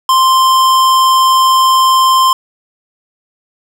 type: tone with hard clipping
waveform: sine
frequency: 1046.5 Hz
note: C6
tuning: in tune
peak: -8 dBFS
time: 0.09-2.33 s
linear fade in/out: 2 ms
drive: 18 dB
effects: none